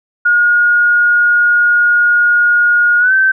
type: tone with pitch glide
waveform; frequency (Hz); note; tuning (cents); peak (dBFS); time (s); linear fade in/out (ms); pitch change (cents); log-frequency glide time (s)
sine; 1435 to 1546.9; F6 to G6; +47 to -23; -7; 0.25-3.32; 10; +130; 2.99-3.13
effects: none